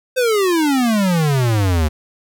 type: exponential sweep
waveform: square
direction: down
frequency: 523 to 73.9 Hz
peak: -14 dBFS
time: 0.16-1.89 s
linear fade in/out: 20 ms
effects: none